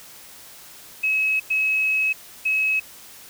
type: tone bursts at uneven times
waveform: sine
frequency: 2567 Hz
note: E7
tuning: 47 cents flat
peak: -18 dBFS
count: 3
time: 1.03-1.4 / 1.5-2.13 / 2.45-2.8 s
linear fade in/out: 10 ms
effects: white hiss -44 dBFS RMS until 3.29 s